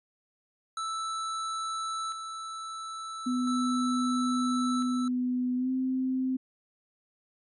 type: tone with tremolo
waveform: square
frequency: 1318.5 Hz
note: E6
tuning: in tune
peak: -32 dBFS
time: 0.77-5.08 s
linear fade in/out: 2 ms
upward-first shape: square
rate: 0.37 Hz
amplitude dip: 45%
type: tone with pitch glide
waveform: sine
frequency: 249.9 to 259.5 Hz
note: B3 to C4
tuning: +21 to -14 cents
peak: -26 dBFS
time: 3.26-6.37 s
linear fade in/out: 10 ms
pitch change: +65 cents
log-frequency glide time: 5.56-5.7 s
effects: resampled to 24000 Hz